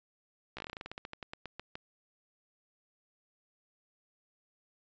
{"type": "slowing click train", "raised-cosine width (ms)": 0.3, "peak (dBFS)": -25, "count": 20, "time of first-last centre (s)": [0.57, 1.755], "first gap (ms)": 15, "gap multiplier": 1.14, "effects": ["resampled to 16000 Hz"]}